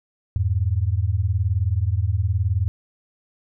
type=beating tone pair; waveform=sine; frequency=85.1 / 104.1 Hz; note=F2 / G#2; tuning=-44 / +5 cents; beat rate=19 Hz; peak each=-21 dBFS; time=0.36-2.68 s; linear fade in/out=0 ms; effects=none